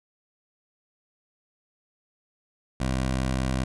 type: tone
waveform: 15% pulse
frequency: 64.8 Hz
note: C2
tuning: 16 cents flat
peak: -18 dBFS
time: 2.8-3.64 s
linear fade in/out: 5 ms
effects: resampled to 24000 Hz